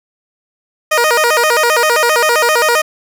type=tone with vibrato; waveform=15% pulse; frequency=542 Hz; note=C#5; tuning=39 cents flat; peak=-3 dBFS; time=0.91-2.82 s; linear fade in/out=10 ms; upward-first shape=square; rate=7.6 Hz; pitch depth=230 cents each way; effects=none